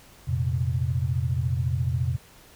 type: chord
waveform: sine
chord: F suspended fourth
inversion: none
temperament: equal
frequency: 87.31 / 116.54 / 130.81 Hz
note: F2 / Bb2 / C3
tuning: 0 / 0 / 0 cents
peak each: -27 / -28 / -26 dBFS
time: 0.27-2.17 s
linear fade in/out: 20 ms
effects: pink hiss -52 dBFS RMS until 2.55 s